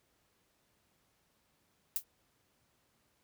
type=noise with exponential decay; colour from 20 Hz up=violet; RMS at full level=-29 dBFS; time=1.96-2.04 s; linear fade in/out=0 ms; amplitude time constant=17 ms; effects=pink hiss -74 dBFS RMS until 3.23 s + high-pass 60 Hz 12 dB/octave